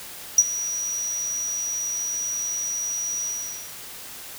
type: tone with ADSR envelope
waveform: triangle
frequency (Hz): 5800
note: F#8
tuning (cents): -35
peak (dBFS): -7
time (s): 0.38-3.74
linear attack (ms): 4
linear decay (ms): 42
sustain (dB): -17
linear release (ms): 490
effects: white hiss -39 dBFS RMS until 4.38 s